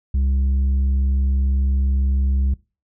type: tone with tanh clipping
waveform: sine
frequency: 67 Hz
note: C2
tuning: 42 cents sharp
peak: -17 dBFS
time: 0.14-2.54 s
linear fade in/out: 5 ms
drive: 5 dB
effects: noise-tail reverb RT60 0.3 s tail -21 dB re dry